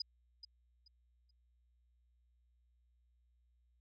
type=tone with echo; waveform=sine; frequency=4978 Hz; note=D#8; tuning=in tune; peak=-35 dBFS; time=0-0.02 s; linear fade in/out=5 ms; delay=430 ms; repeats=3; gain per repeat=-12 dB; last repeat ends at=1.31 s; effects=added 60 Hz sine -70 dBFS peak until 3.8 s